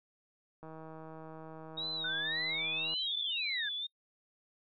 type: click train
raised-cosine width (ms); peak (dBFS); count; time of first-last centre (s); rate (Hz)
1; -35; 368; 0.63-2.938; 159
type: tone with vibrato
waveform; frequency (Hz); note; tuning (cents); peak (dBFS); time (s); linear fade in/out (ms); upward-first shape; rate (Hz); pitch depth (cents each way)
sine; 3729; A#7; 0; -35; 1.77-3.87; 10; sine; 1.9; 140
type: exponential two-way sweep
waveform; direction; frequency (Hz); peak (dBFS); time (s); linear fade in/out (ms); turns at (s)
sine; up then down; 1467 to 3600 to 1614; -35; 2.04-3.69; 5; 3.2
effects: noise-tail reverb RT60 0.1 s tail -25 dB re dry